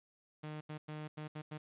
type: tone bursts at uneven times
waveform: sawtooth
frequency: 152.7 Hz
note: D#3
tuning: 32 cents flat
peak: -38 dBFS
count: 6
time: 0.43-0.61 / 0.69-0.78 / 0.88-1.08 / 1.17-1.28 / 1.35-1.42 / 1.51-1.58 s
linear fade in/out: 10 ms
effects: resampled to 8000 Hz + 11-bit